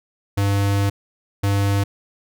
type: tone bursts at uneven times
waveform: square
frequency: 99.9 Hz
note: G2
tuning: 33 cents sharp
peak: -17 dBFS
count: 2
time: 0.37-0.9 / 1.43-1.84 s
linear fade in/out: 10 ms
effects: none